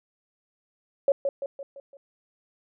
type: tone with echo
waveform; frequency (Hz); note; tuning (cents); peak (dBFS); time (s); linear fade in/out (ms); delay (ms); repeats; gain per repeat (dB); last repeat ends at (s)
sine; 554.4; C#5; 0; -16; 1.08-1.12; 2; 170; 5; -6; 1.97
effects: none